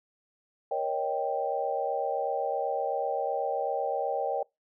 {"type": "chord", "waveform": "sine", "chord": "Eb dominant seventh", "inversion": "second", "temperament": "equal with one note detuned", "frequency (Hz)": [471.6, 554.4, 622.3, 784], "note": ["Bb4", "Db5", "Eb5", "G5"], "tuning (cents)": [20, 0, 0, 0], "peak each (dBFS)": [-34, -32, -34, -31], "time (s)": [0.71, 4.43], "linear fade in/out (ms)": 5, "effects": ["noise-tail reverb RT60 0.2 s tail -25 dB re dry"]}